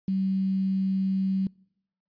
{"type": "tone with quantisation", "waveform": "sine", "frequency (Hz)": 191.4, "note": "G3", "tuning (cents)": -41, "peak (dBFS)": -23, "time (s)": [0.08, 1.47], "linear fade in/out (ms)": 2, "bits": 8, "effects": ["noise-tail reverb RT60 0.8 s tail -26 dB re dry", "resampled to 11025 Hz"]}